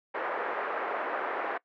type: band-pass noise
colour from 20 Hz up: pink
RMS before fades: -33 dBFS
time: 0.14-1.58 s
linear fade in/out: 10 ms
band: 430 to 1800 Hz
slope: 24 dB/octave
effects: noise-tail reverb RT60 0.1 s tail -22 dB re dry